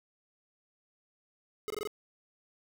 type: tone bursts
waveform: square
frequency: 422.8 Hz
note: G#4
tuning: 31 cents sharp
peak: -34 dBFS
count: 5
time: 1.68-1.874 s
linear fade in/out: 0 ms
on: 22 ms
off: 21 ms
effects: none